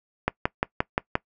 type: click train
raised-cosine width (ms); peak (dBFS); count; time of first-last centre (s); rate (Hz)
0.5; -6; 6; 0.28-1.154; 5.72
effects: noise-tail reverb RT60 0.1 s tail -22 dB re dry

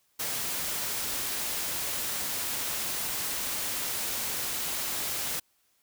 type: noise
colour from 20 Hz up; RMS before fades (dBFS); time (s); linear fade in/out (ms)
white; -32; 0.19-5.4; 10
effects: white hiss -70 dBFS RMS until 5.82 s

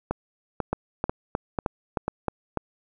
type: two click trains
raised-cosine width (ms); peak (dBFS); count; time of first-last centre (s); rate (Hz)
1; -10 / -11; 6 / 6; 0.73-2.283 / 0.11-2.573; 3.22 / 2.03
effects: none

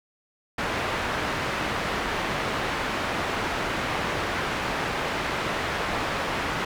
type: low-pass noise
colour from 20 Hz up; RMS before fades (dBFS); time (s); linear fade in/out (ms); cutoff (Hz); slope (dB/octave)
white; -28; 0.58-6.65; 5; 1800; 12
effects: none

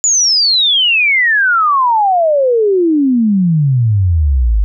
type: exponential sweep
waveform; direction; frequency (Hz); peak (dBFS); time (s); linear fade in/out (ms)
sine; down; 7070 to 49; -8; 0.04-4.64; 0
effects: none

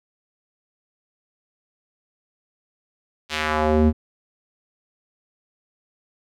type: tone with band-pass filter sweep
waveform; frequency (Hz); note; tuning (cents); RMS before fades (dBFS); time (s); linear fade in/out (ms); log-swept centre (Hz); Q
square; 77.3; D#2; -11; -19; 3.29-3.93; 50; 3800 to 180; 1.2
effects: none

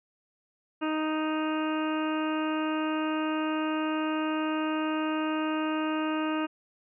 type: harmonic tone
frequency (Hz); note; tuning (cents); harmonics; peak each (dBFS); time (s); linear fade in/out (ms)
311.1; D#4; 0; 1 / 2 / 3 / 4 / 5 / 6 / 7 / 8 / 9; -28 / -36 / -37 / -36 / -40 / -48 / -51 / -43 / -42; 0.81-6.47; 20
effects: none

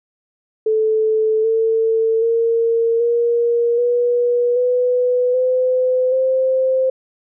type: tone with pitch steps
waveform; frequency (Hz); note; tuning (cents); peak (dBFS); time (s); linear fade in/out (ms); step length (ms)
sine; 437 / 448.2 / 459.8 / 471.6 / 483.8 / 496.2 / 509 / 522.1; A4 / A4 / A#4 / A#4 / B4 / B4 / C5 / C5; -12 / +32 / -24 / +20 / -36 / +8 / -48 / -4; -13; 0.66-6.9; 5; 780
effects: none

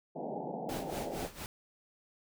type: band-pass noise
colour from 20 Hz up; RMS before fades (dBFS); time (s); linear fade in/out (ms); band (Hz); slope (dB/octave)
white; -39; 0.15-1.28; 20; 140 to 850; 96
type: noise with tremolo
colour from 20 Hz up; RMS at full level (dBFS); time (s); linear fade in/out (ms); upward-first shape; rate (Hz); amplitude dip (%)
pink; -41; 0.69-1.46; 0; sine; 4.3; 80
effects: none

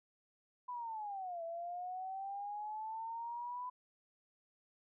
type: linear two-way sweep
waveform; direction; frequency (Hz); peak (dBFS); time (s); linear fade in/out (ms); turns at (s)
sine; down then up; 1002 to 661 to 1002; -40; 0.68-3.7; 10; 1.43
effects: none

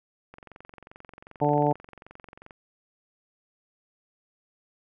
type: click train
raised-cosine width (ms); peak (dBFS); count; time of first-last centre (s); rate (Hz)
0.5; -30; 50; 0.34-2.508; 22.6
type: harmonic tone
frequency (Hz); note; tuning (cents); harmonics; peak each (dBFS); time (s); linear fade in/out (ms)
146.83; D3; 0; 1 / 2 / 3 / 4 / 5 / 6; -27 / -27 / -27 / -27 / -27 / -27; 1.41-1.73; 10
effects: none

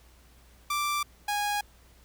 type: tone pair in turn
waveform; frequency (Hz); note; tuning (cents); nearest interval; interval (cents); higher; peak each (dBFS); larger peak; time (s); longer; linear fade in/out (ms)
sawtooth; 1174.7 / 824.4; D6 / G#5; 0 / -13; tritone; 613; first; -23; neither; 0.7-1.03 / 1.28-1.61; neither; 5
effects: added 60 Hz sine -56 dBFS peak until 2.04 s + pink hiss -60 dBFS RMS until 2.04 s

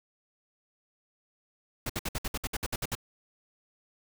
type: noise bursts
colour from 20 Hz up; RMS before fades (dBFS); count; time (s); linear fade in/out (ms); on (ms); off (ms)
pink; -32; 12; 1.86-2.952; 5; 36; 60
effects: none

